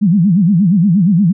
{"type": "tone with vibrato", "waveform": "sine", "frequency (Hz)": 185.1, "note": "F#3", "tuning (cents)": 1, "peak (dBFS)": -7, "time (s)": [0.01, 1.33], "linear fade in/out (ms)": 20, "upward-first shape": "sine", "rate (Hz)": 8.5, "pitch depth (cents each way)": 240, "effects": []}